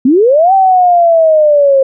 sine linear two-way sweep, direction up then down, 237.6 to 780 to 531 Hz, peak -4 dBFS, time 0.05-1.83 s, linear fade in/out 5 ms, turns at 0.53 s, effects none

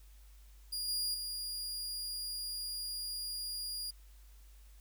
sawtooth tone with level steps, 4842 Hz, D#8, 48 cents flat, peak -33 / -30 / -35 dBFS, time 0.72-3.91 s, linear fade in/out 10 ms, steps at 0.88 / 1.14 s, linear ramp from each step 5 ms, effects added 50 Hz sine -54 dBFS peak until 4.8 s + white hiss -67 dBFS RMS until 4.8 s

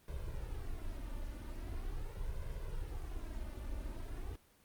brown noise with flanger, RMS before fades -41 dBFS, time 0.08-4.36 s, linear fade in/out 2 ms, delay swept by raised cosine 1.9 to 3.4 ms, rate 0.42 Hz, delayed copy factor +0.9, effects pink hiss -67 dBFS RMS until 4.64 s + Opus 32 kbps

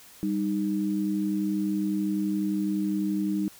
sine tone pair together, 197 / 308.8 Hz, G3 / D#4, +9 / -13 cents, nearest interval minor sixth, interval 778 cents, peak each -27 dBFS, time 0.23-3.48 s, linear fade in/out 0 ms, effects white hiss -51 dBFS RMS until 3.59 s

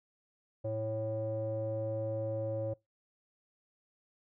square tone with low-pass filter, 109.9 Hz, A2, 2 cents flat, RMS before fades -35 dBFS, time 0.64-2.74 s, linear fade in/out 10 ms, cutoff 560 Hz, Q 7.9, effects noise-tail reverb RT60 0.2 s tail -23 dB re dry

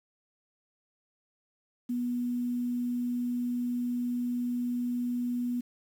sine tone with quantisation, 243.6 Hz, B3, 24 cents flat, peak -28 dBFS, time 1.89-5.61 s, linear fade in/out 10 ms, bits 9, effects none

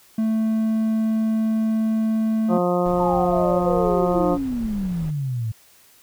triangle tone, 220.7 Hz, A3, 5 cents sharp, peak -16 dBFS, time 0.18-2.58 s, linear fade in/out 5 ms
harmonic tone, 177.5 Hz, F3, 28 cents sharp, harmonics 1 / 2 / 3 / 4 / 5 / 6 / 7, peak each -23 / -24 / -22 / -26 / -32 / -32 / -30 dBFS, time 2.48-4.38 s, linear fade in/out 50 ms
brown noise, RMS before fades -35 dBFS, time 2.85-5.11 s, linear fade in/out 10 ms
sine exponential sweep, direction down, 913 to 107 Hz, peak -22 dBFS, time 2.99-5.52 s, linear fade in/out 10 ms
effects white hiss -53 dBFS RMS until 6.02 s

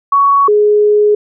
sine tone pair in turn, 1119 / 418.2 Hz, C#6 / G#4, +16 / +12 cents, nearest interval octave + perfect fourth, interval 1704 cents, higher first, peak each -6 dBFS, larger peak neither, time 0.12-0.48 / 0.48-1.15 s, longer second, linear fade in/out 5 ms, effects none

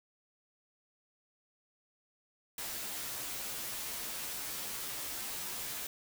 white noise with comb filter, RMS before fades -40 dBFS, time 2.58-5.87 s, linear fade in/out 2 ms, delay 12 ms, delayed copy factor -0.95, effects none

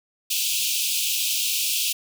pink high-pass noise, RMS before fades -24 dBFS, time 0.3-1.93 s, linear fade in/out 10 ms, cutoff 2500 Hz, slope 96 dB/octave, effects none

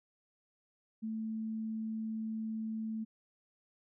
sine tone, 220.6 Hz, A3, 5 cents sharp, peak -35 dBFS, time 1.02-3.05 s, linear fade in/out 20 ms, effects none

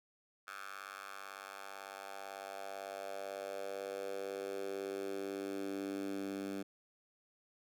10% pulse tone with high-pass filter sweep, 98 Hz, G2, in tune, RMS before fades -43 dBFS, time 0.47-6.63 s, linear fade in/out 10 ms, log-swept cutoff 1300 to 240 Hz, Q 3.3, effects none

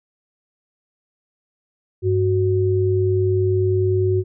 sine tone pair together, 99.63 / 370 Hz, G2 / F#4, +29 / 0 cents, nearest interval octave + major seventh, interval 2271 cents, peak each -18 dBFS, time 2.02-4.24 s, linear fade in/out 50 ms, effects none

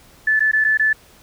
sine tone with dropouts, 1743 Hz, A6, 17 cents flat, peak -13 dBFS, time 0.27-0.93 s, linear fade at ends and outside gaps 5 ms, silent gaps 0.395-0.404 / 0.515-0.532 / 0.642-0.647 / 0.774-0.795 s, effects pink hiss -49 dBFS RMS until 1.22 s

